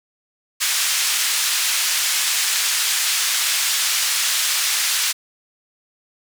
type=band-pass noise; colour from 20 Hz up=white; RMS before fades=-20 dBFS; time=0.6-5.13 s; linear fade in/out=20 ms; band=1600 to 8400 Hz; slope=12 dB/octave; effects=none